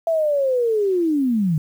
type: linear sweep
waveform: sine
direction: down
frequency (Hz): 670 to 146.83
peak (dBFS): -16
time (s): 0.07-1.58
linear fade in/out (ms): 2
effects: 8-bit